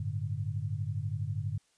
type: chord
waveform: sine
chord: G suspended second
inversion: none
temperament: just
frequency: 98 / 110.25 / 147 Hz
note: G2 / A2 / D3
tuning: 0 / +4 / +2 cents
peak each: -35 / -35 / -37 dBFS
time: 0-1.58 s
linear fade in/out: 5 ms
effects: white hiss -70 dBFS RMS until 1.77 s + resampled to 22050 Hz